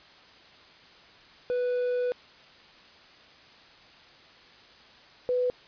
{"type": "tone pair in turn", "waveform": ["triangle", "sine"], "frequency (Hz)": [493.9, 497.6], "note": ["B4", "B4"], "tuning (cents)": [0, 13], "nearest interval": "unison", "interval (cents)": 13, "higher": "second", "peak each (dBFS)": -23, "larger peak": "neither", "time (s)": [[1.5, 2.12], [5.29, 5.5]], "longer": "first", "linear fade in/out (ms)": 0, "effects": ["white hiss -53 dBFS RMS until 5.67 s", "resampled to 11025 Hz"]}